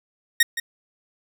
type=tone with echo; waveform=sawtooth; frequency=1864.7 Hz; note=A#6; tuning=in tune; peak=-9 dBFS; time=0.4-0.43 s; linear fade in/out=5 ms; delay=170 ms; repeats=1; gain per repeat=-12 dB; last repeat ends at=0.6 s; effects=none